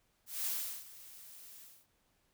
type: noise with ADSR envelope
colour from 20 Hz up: blue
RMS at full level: -35 dBFS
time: 0.26-1.87 s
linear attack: 200 ms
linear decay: 380 ms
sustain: -18 dB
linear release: 270 ms
effects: pink hiss -75 dBFS RMS until 2.33 s